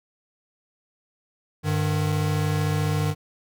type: tone pair together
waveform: square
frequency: 98.5 / 152.32 Hz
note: G2 / D#3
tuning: +9 / -36 cents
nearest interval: minor sixth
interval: 755 cents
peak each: -26 / -24 dBFS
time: 1.63-3.15 s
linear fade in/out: 50 ms
effects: none